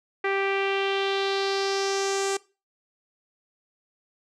sawtooth tone with low-pass filter sweep, 392 Hz, G4, in tune, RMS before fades -26 dBFS, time 0.24-2.37 s, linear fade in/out 5 ms, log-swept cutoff 2100 to 7700 Hz, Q 2.9, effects noise-tail reverb RT60 0.3 s tail -20 dB re dry

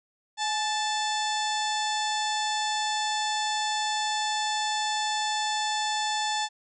harmonic tone with a mistuned harmonic, 880 Hz, A5, in tune, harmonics 1 / 2 / 3 / 4 / 5 / 6 / 7 / 8 / 9 / 10, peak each -28 / -34 / -41 / -33 / -38 / -38 / -44 / -38 / -45 / -50 dBFS, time 0.37-6.49 s, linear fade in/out 50 ms, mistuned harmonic 1, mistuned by -64 cents, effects none

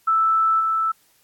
sine tone with level steps, 1318.5 Hz, E6, in tune, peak -15 / -18 dBFS, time 0.07-0.92 s, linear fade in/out 10 ms, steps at 0.59 s, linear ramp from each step 20 ms, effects white hiss -60 dBFS RMS until 1.23 s + AAC 64 kbps

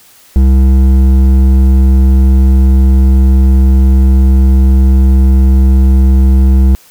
sine tone with hard clipping, 65.8 Hz, C2, 10 cents sharp, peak -5 dBFS, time 0.36-6.75 s, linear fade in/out 0 ms, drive 9 dB, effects white hiss -42 dBFS RMS until 6.9 s

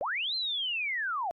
sine linear two-way sweep, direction up then down, 494.2 to 4186 to 650 Hz, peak -29 dBFS, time 0.01-1.31 s, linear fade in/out 0 ms, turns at 0.35 s, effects AAC 64 kbps

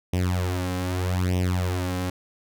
sawtooth tone with flanger, 90.9 Hz, F#2, 30 cents flat, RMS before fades -25 dBFS, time 0.13-2.1 s, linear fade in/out 5 ms, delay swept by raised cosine 0.34 to 3.84 ms, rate 0.81 Hz, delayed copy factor +0.85, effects none

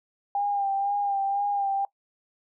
sine tone with vibrato, 800 Hz, G5, 35 cents sharp, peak -23 dBFS, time 0.35-1.85 s, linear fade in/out 2 ms, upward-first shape sine, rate 2 Hz, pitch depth 33 cents each way, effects noise-tail reverb RT60 0.1 s tail -21 dB re dry

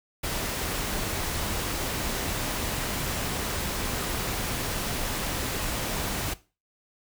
pink noise, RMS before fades -30 dBFS, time 0.23-6.34 s, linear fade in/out 10 ms, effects noise-tail reverb RT60 0.3 s tail -17 dB re dry

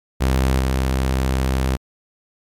sawtooth tone with level steps, 65.41 Hz, C2, in tune, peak -11 / -13 dBFS, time 0.2-1.77 s, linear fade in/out 20 ms, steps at 0.6 s, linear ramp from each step 2 ms, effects MP3 96 kbps

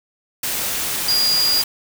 sine tone in noise, 4838 Hz, D#8, 49 cents flat, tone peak -15 dBFS, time 1.08-1.62 s, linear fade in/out 5 ms, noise white, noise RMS -23 dBFS, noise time 0.43-1.64 s, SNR +5 dB, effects none

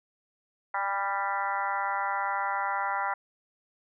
harmonic tone with a mistuned harmonic, 197.2 Hz, G3, 11 cents sharp, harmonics 3 / 4 / 5 / 6 / 7 / 8 / 9 / 10, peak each -42 / -32 / -32 / -39 / -33 / -43 / -40 / -38 dBFS, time 0.74-3.14 s, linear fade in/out 5 ms, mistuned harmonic 4, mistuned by +16 cents, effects none

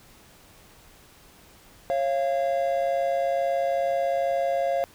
triangle tone pair together, 547 / 689.2 Hz, C#5 / F5, -23 / -23 cents, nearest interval major third, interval 400 cents, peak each -23 dBFS, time 1.9-4.84 s, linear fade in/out 0 ms, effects pink hiss -53 dBFS RMS until 4.94 s

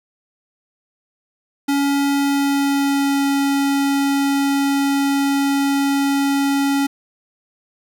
square tone with pitch glide, 280.7 to 278.4 Hz, C#4 to C#4, +22 to +8 cents, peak -16 dBFS, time 1.68-6.87 s, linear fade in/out 10 ms, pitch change -14 cents, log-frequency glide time 2.13-3.24 s, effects 8-bit

